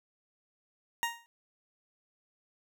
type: tone with exponential decay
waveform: 20% pulse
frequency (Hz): 935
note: A#5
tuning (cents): +5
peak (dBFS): -21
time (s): 1.03-1.26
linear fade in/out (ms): 0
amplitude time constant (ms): 50
effects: none